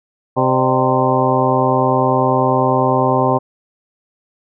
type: harmonic tone with a mistuned harmonic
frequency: 130 Hz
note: C3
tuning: 11 cents flat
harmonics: 1 / 2 / 3 / 4 / 5 / 6 / 7 / 8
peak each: -20 / -20 / -20 / -20 / -20 / -20 / -20 / -20 dBFS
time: 0.36-3.39 s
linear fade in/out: 20 ms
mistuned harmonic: 5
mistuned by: -110 cents
effects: none